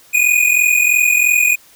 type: tone pair together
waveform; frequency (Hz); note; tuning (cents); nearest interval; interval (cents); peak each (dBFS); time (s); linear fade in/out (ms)
square; 2446 / 2489; D#7 / D#7; -30 / 0; unison; 30; -14; 0.13-1.56; 20
effects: white hiss -47 dBFS RMS until 1.75 s